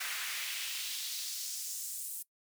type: noise with high-pass filter sweep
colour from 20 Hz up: pink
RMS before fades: -39 dBFS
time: 0-2.23 s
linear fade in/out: 10 ms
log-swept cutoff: 1600 to 10000 Hz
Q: 1.5
effects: noise-tail reverb RT60 0.1 s tail -20 dB re dry

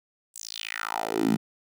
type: tone with high-pass filter sweep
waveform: 10% pulse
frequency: 55 Hz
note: A1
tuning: in tune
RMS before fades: -29 dBFS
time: 0.34-1.37 s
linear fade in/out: 20 ms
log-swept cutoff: 8500 to 180 Hz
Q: 4
effects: none

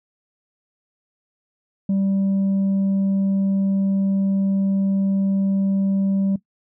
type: tone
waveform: sine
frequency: 195 Hz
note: G3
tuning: 9 cents flat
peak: -14 dBFS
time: 1.89-6.36 s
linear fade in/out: 5 ms
effects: noise-tail reverb RT60 0.1 s tail -18 dB re dry + tanh soft clip ceiling -16 dBFS

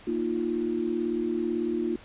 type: chord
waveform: sine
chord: Bb suspended fourth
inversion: none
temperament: equal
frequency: 233.1 / 311.1 / 349.2 Hz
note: Bb3 / Eb4 / F4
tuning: 0 / 0 / 0 cents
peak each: -31 / -31 / -28 dBFS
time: 0.07-1.96 s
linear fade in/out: 5 ms
effects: pink hiss -50 dBFS RMS until 2.04 s + resampled to 8000 Hz

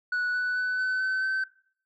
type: tone with pitch steps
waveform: sine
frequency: 1474 / 1486.8 / 1499.8 / 1512.8 / 1526 / 1539.3 Hz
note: F#6 / F#6 / F#6 / F#6 / G6 / G6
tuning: -7 / +8 / +23 / +38 / -47 / -32 cents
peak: -22 dBFS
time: 0.12-1.44 s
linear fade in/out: 5 ms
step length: 220 ms
effects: noise-tail reverb RT60 0.5 s tail -19 dB re dry + tanh soft clip ceiling -24 dBFS

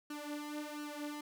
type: tone with flanger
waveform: sawtooth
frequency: 296.6 Hz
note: D4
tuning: 17 cents sharp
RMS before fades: -43 dBFS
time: 0.1-1.21 s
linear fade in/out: 5 ms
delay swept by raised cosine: 0.69 to 4.39 ms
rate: 1.4 Hz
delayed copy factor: +0.8
effects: none

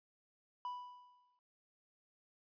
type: tone with exponential decay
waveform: triangle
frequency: 987.8 Hz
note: B5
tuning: in tune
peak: -36 dBFS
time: 0.65-1.39 s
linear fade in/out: 1 ms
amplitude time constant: 160 ms
effects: resampled to 11025 Hz

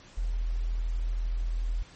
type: tone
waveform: sine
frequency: 41.2 Hz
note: E1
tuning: in tune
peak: -26 dBFS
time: 0.17-1.83 s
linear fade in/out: 10 ms
effects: pink hiss -53 dBFS RMS until 1.95 s + MP3 32 kbps

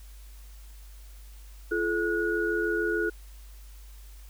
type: tone cluster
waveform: sine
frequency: 342.7 / 429.3 / 1454 Hz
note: F4 / A4 / F#6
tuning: -33 / -43 / -31 cents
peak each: -29 dBFS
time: 1.71-3.1 s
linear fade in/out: 10 ms
effects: added 50 Hz sine -44 dBFS peak until 4.29 s + white hiss -57 dBFS RMS until 4.29 s

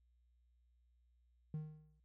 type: tone with exponential decay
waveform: triangle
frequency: 154.2 Hz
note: D#3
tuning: 15 cents flat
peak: -35 dBFS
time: 1.54-2 s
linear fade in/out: 2 ms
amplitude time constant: 100 ms
effects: tanh soft clip ceiling -32 dBFS + added 60 Hz sine -70 dBFS peak until 2.04 s

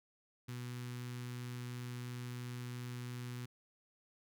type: tone with notch filter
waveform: sawtooth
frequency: 122.9 Hz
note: B2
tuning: 8 cents flat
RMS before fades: -44 dBFS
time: 0.48-3.46 s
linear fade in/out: 10 ms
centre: 630 Hz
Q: 0.65
effects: none

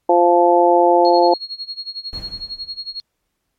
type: harmonic tone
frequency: 174.1 Hz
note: F3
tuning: 5 cents flat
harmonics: 2 / 3 / 4 / 5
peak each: -15 / -15 / -15 / -15 dBFS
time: 0.09-1.34 s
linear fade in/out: 5 ms
type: tone with tremolo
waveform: sine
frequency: 4299 Hz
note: C8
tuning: 46 cents sharp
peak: -23 dBFS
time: 1.05-3 s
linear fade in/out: 0 ms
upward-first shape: sine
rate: 11 Hz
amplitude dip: 90%
type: noise with exponential decay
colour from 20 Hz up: brown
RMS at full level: -28 dBFS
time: 2.13-3.01 s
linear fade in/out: 0 ms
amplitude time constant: 190 ms
effects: pink hiss -73 dBFS RMS until 3.58 s + MP3 64 kbps

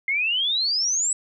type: exponential sweep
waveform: sine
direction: up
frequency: 2093 to 7970 Hz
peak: -20 dBFS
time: 0.08-1.13 s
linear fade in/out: 2 ms
effects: none

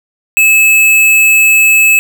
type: tone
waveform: square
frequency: 2600 Hz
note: E7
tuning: 24 cents flat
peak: -5 dBFS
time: 0.37-1.99 s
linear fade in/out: 0 ms
effects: none

